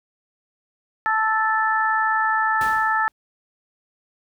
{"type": "harmonic tone", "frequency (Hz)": 438.7, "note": "A4", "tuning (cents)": -5, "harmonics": [2, 3, 4], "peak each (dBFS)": [-22, -22, -22], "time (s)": [1.06, 3.08], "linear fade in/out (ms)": 0}
{"type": "noise with exponential decay", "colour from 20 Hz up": "pink", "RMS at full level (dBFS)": -32, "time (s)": [2.61, 3.12], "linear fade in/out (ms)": 1, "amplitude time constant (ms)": 110}
{"effects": []}